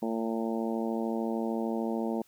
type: harmonic tone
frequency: 113.4 Hz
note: A#2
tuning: 47 cents flat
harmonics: 2 / 3 / 4 / 5 / 6 / 7 / 8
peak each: -31 / -35 / -37 / -39 / -41 / -42 / -43 dBFS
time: 0.02-2.22 s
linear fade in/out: 5 ms
effects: white hiss -64 dBFS RMS until 2.27 s